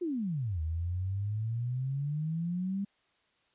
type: exponential two-way sweep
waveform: sine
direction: down then up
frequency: 370.6 to 77.78 to 201.6 Hz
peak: -30 dBFS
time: 0.01-2.85 s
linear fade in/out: 10 ms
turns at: 0.61 s
effects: white hiss -71 dBFS RMS until 3.54 s + resampled to 8000 Hz